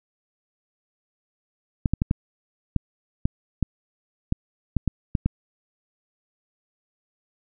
clicks, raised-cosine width 5 ms, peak -8 dBFS, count 12, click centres 1.858 / 1.936 / 2.019 / 2.111 / 2.763 / 3.255 / 3.627 / 4.324 / 4.767 / 4.877 / 5.152 / 5.26 s, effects none

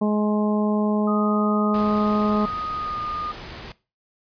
harmonic tone, 210.6 Hz, G#3, 24 cents sharp, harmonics 1 / 2 / 3 / 4 / 5, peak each -19 / -26 / -29 / -33 / -33 dBFS, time 0.01-2.46 s, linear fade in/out 10 ms
sine tone with pitch glide, 1244 to 1221.2 Hz, D#6 to D#6, -1 to -33 cents, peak -26 dBFS, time 1.07-3.32 s, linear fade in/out 10 ms, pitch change -32 cents, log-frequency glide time 2.73-3 s
pink noise, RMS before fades -37 dBFS, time 1.74-3.72 s, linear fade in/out 2 ms
effects noise-tail reverb RT60 0.3 s tail -19 dB re dry + resampled to 11025 Hz

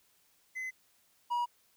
triangle tone pair in turn, 2038 / 961.8 Hz, C7 / B5, -46 / -46 cents, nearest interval octave + minor second, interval 1300 cents, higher first, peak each -34 / -27 dBFS, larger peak second, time 0.55-0.71 / 1.3-1.46 s, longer neither, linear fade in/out 20 ms, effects white hiss -69 dBFS RMS until 1.76 s

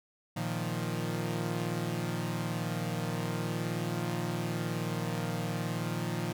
sawtooth chord, Bb suspended fourth, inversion none, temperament equal, 116.54 / 155.56 / 174.61 Hz, Bb2 / Eb3 / F3, 0 / 0 / 0 cents, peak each -32 dBFS, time 0.36-6.33 s, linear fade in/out 10 ms, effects none

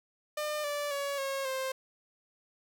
sawtooth tone with pitch steps, 602 / 582.2 / 563 / 544.4 / 526.5 Hz, D5 / D5 / C#5 / C#5 / C5, +43 / -15 / +27 / -31 / +11 cents, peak -28 dBFS, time 0.37-1.72 s, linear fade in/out 5 ms, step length 270 ms, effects none

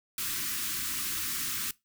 white band-stop noise, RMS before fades -33 dBFS, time 0.18-1.71 s, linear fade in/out 2 ms, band 360 to 1100 Hz, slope 48 dB/octave, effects noise-tail reverb RT60 0.2 s tail -21 dB re dry

